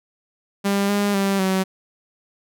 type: tone with pitch steps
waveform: sawtooth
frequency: 199.3 / 203.2 / 196.5 / 189.4 Hz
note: G3 / G#3 / G3 / F#3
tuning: +29 / -38 / +4 / +41 cents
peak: -14 dBFS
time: 0.64-1.64 s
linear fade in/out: 20 ms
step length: 250 ms
effects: none